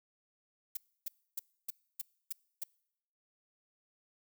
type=noise bursts; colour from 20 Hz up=violet; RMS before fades=-37 dBFS; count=7; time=0.75-2.637 s; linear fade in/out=5 ms; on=21 ms; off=290 ms; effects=noise-tail reverb RT60 0.8 s tail -25 dB re dry

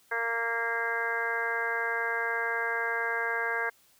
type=harmonic tone with a mistuned harmonic; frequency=231 Hz; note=A#3; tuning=16 cents flat; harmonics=2 / 3 / 4 / 5 / 6 / 7 / 8 / 9; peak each=-36 / -39 / -37 / -39 / -40 / -30 / -42 / -37 dBFS; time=0.11-3.7 s; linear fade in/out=10 ms; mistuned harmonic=8; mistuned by=+28 cents; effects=white hiss -63 dBFS RMS until 3.99 s

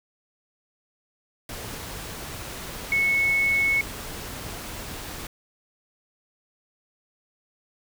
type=tone in noise; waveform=sine; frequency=2201 Hz; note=C#7; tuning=13 cents flat; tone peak=-19 dBFS; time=2.92-3.81 s; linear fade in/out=2 ms; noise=pink; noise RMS=-36 dBFS; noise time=1.49-5.27 s; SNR=+14 dB; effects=none

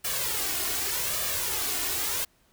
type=noise with flanger; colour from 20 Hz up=white; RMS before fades=-29 dBFS; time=0.04-2.25 s; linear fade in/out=10 ms; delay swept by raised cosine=1.7 to 2.8 ms; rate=0.85 Hz; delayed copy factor=+0.65; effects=pink hiss -65 dBFS RMS until 2.52 s

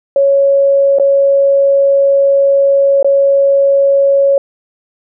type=tone with dropouts; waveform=sine; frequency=554.4 Hz; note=C#5; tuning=in tune; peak=-6 dBFS; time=0.16-4.38 s; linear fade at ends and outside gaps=2 ms; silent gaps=0.986-0.997 / 3.028-3.045 s; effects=none

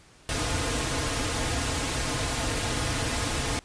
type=noise with comb filter; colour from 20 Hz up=pink; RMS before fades=-28 dBFS; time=0.29-3.59 s; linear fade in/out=0 ms; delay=5.2 ms; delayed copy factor=-0.65; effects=pink hiss -55 dBFS RMS until 3.64 s + resampled to 22050 Hz

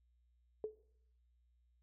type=tone with exponential decay; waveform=sine; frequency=431.2 Hz; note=A4; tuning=35 cents flat; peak=-33 dBFS; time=0.64-0.75 s; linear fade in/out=1 ms; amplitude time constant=23 ms; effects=noise-tail reverb RT60 0.7 s tail -19 dB re dry + added 60 Hz sine -70 dBFS peak until 1.82 s

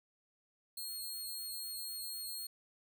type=tone; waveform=15% pulse; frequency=4276 Hz; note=C8; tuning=37 cents sharp; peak=-34 dBFS; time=0.77-2.47 s; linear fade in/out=5 ms; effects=none

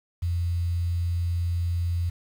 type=tone with quantisation; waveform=sine; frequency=86.3 Hz; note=F2; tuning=20 cents flat; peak=-23 dBFS; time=0.22-2.1 s; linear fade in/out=10 ms; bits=8; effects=none

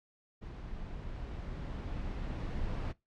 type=noise with level ramp; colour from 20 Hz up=brown; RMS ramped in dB=-44 to -35 dBFS; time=0.41-2.93 s; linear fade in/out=20 ms; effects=noise-tail reverb RT60 0.2 s tail -21 dB re dry + low-pass 4000 Hz 12 dB/octave

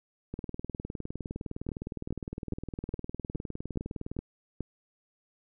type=two click trains; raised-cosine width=3 ms; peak=-20 / -23 dBFS; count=8 / 76; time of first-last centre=1.69-4.607 / 0.34-4.167 s; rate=2.4 / 19.6 Hz; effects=none

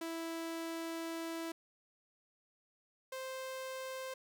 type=tone pair in turn; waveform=sawtooth; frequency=329.6 / 523.2 Hz; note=E4 / C5; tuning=0 / 0 cents; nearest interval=minor sixth; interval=800 cents; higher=second; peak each=-35 / -37 dBFS; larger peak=first; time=0.01-1.52 / 3.12-4.14 s; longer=first; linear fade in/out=5 ms; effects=none

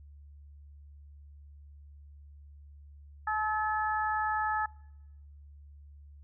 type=harmonic tone; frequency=430 Hz; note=A4; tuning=40 cents flat; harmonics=2 / 3 / 4; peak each=-31 / -33 / -34 dBFS; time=3.27-4.66 s; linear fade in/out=5 ms; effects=noise-tail reverb RT60 1.0 s tail -25 dB re dry + added 72 Hz sine -49 dBFS peak until 6.23 s

